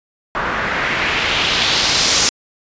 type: noise with low-pass filter sweep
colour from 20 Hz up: white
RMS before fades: -17 dBFS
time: 0.35-2.29 s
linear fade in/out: 0 ms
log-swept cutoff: 1300 to 6400 Hz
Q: 1.8
effects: resampled to 16000 Hz